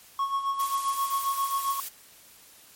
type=tone with tremolo; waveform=triangle; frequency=1100 Hz; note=C#6; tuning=14 cents flat; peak=-21 dBFS; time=0.19-1.8 s; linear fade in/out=2 ms; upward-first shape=sine; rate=7.5 Hz; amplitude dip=65%
type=noise; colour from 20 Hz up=blue; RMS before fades=-35 dBFS; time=0.59-1.89 s; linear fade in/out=10 ms
effects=white hiss -53 dBFS RMS until 2.75 s + MP3 64 kbps